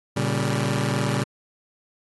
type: chord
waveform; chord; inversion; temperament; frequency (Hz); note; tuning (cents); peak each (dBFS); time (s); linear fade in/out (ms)
sawtooth; G diminished; first; just; 117.6 / 141.12 / 196; Bb2 / Db3 / G3; +16 / +31 / 0; -22 / -21 / -24; 0.16-1.24; 10
effects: AAC 32 kbps